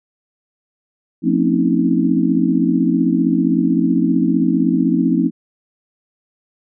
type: tone cluster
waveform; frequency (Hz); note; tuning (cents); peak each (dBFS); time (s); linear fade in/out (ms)
sine; 176.8 / 226.1 / 260.7 / 276.3 / 319.8; F3 / A3 / C4 / C#4 / D#4; +22 / +47 / -6 / -6 / +48; -19; 1.22-5.31; 50
effects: none